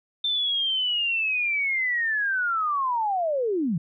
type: linear sweep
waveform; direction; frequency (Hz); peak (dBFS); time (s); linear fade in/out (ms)
sine; down; 3582 to 147.7; -22; 0.24-3.78; 5
effects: none